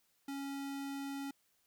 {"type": "tone", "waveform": "square", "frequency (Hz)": 277.2, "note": "C#4", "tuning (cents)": 0, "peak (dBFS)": -40, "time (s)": [0.28, 1.31], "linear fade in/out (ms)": 5, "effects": ["white hiss -75 dBFS RMS until 1.66 s"]}